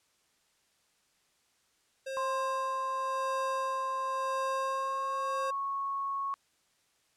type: tone with tremolo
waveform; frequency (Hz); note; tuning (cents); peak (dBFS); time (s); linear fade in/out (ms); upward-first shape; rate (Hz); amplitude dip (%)
square; 534; C5; +35; -34; 2.06-5.51; 10; sine; 0.93; 55
type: tone with pitch glide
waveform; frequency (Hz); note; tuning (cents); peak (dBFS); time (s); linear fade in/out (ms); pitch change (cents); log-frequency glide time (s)
sine; 1048 to 1102.6; C6 to C#6; +2 to -10; -31; 2.17-6.34; 0; +88; 4.33-5.37
effects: white hiss -71 dBFS RMS until 7.16 s + low-pass 9000 Hz 12 dB/octave